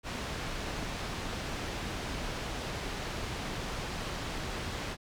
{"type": "low-pass noise", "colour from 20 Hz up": "pink", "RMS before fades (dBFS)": -37, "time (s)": [0.03, 4.97], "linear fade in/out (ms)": 50, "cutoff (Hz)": 5300, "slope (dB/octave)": 12, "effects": []}